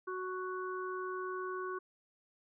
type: harmonic tone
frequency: 370.5 Hz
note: F#4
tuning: 2 cents sharp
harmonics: 1 / 3 / 4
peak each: -39 / -41 / -45 dBFS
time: 0.07-1.79 s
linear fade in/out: 10 ms
effects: none